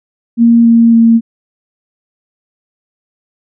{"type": "tone with pitch steps", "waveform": "sine", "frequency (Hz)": [233.1, 231.1, 229.1], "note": ["A#3", "A#3", "A#3"], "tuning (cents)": [0, -15, -30], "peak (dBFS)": -3, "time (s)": [0.37, 1.21], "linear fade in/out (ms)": 50, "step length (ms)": 280, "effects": []}